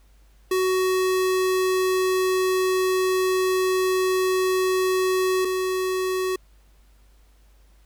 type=tone pair in turn; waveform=square; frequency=372.9 / 372.9 Hz; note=F#4 / F#4; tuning=+14 / +14 cents; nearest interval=unison; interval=0 cents; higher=neither; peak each=-20 / -23 dBFS; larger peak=first; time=0.51-5.45 / 5.45-6.36 s; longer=first; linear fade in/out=5 ms; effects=added 50 Hz sine -52 dBFS peak until 7.85 s + pink hiss -63 dBFS RMS until 7.85 s